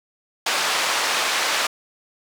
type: band-pass noise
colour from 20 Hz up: pink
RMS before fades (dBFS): -22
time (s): 0.46-1.67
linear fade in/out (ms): 5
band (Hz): 820 to 6600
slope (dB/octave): 12
effects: none